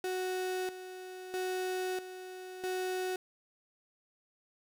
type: tone with tremolo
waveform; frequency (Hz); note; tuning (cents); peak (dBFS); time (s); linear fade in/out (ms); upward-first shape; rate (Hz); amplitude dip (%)
35% pulse; 370; F#4; 0; -31; 0.04-3.16; 2; square; 0.77; 70
effects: none